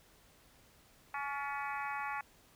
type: harmonic tone with a mistuned harmonic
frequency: 281.4 Hz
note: C#4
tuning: 26 cents sharp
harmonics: 3 / 4 / 5 / 6 / 7 / 8 / 9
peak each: -40 / -42 / -44 / -46 / -47 / -48 / -49 dBFS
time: 1.14-2.21 s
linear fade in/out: 2 ms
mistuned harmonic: 6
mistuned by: +48 cents
effects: pink hiss -64 dBFS RMS until 2.55 s